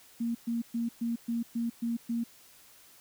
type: tone bursts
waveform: sine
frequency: 233.1 Hz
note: A#3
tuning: in tune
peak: -28 dBFS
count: 8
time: 0.2-2.24 s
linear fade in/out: 10 ms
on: 150 ms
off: 120 ms
effects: white hiss -57 dBFS RMS until 3 s